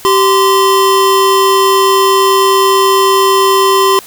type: tone pair together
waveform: square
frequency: 387.5 / 1033.4 Hz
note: G4 / C6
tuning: -20 / -22 cents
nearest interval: octave + perfect fourth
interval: 1698 cents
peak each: -10 dBFS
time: 0.05-3.99 s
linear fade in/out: 0 ms
effects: white hiss -34 dBFS RMS until 4.06 s